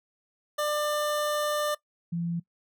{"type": "tone pair in turn", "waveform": ["25% pulse", "sine"], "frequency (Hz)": [596, 170.17], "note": ["D5", "F3"], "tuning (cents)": [25, -45], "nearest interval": "octave + minor seventh", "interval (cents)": 2170, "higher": "first", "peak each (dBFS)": [-22, -27], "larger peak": "first", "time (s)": [[0.58, 1.75], [2.12, 2.4]], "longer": "first", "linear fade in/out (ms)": 10, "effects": ["noise-tail reverb RT60 0.1 s tail -20 dB re dry"]}